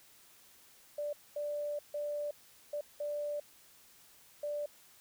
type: tone bursts at uneven times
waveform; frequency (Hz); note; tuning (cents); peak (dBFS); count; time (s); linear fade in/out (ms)
sine; 587.3; D5; 0; -34; 6; 0.98-1.13 / 1.36-1.79 / 1.94-2.31 / 2.73-2.81 / 3-3.4 / 4.43-4.66; 5
effects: white hiss -61 dBFS RMS until 5 s